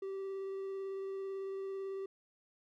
triangle tone with vibrato, 388.1 Hz, G4, 17 cents flat, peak -36 dBFS, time 0.02-2.06 s, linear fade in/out 5 ms, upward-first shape sine, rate 18 Hz, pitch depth 10 cents each way, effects none

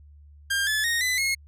sawtooth tone with pitch steps, 1602 / 1726.9 / 1861.6 / 2007 / 2163 Hz, G6 / A6 / A#6 / B6 / C#7, +37 / -33 / -3 / +27 / -43 cents, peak -19 dBFS, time 0.5-1.35 s, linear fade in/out 10 ms, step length 170 ms, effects added 73 Hz sine -47 dBFS peak until 1.47 s + resampled to 32000 Hz

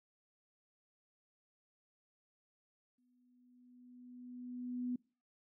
sine tone with exponential growth, 247.5 Hz, B3, 4 cents sharp, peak -34 dBFS, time 2.98-4.96 s, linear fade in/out 5 ms, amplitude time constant 430 ms, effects noise-tail reverb RT60 0.4 s tail -25 dB re dry

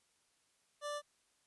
25% pulse tone, 587.3 Hz, D5, in tune, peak -35 dBFS, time 0.81-1.02 s, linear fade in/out 50 ms, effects white hiss -75 dBFS RMS until 1.46 s + resampled to 24000 Hz

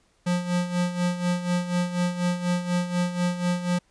square tone with tremolo, 177.3 Hz, F3, 26 cents sharp, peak -21 dBFS, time 0.26-3.79 s, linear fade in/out 10 ms, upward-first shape sine, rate 4.1 Hz, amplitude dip 70%, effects pink hiss -65 dBFS RMS until 3.9 s + resampled to 22050 Hz

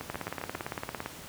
two click trains, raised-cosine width 0.5 ms, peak -18 / -21 dBFS, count 18 / 5, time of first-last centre 0.1-1.06 / 0.01-0.549 s, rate 17.7 / 7.42 Hz, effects pink hiss -45 dBFS RMS until 1.28 s + high-pass 80 Hz 12 dB/octave

